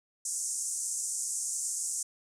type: band-pass noise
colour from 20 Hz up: white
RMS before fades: -34 dBFS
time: 0.25-2.03 s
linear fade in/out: 5 ms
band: 6200 to 9300 Hz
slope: 48 dB/octave
effects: none